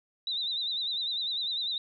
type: tone with vibrato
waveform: sine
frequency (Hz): 3799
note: A#7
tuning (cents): +32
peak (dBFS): -29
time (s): 0.27-1.78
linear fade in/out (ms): 2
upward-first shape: sine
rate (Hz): 10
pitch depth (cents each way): 98
effects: none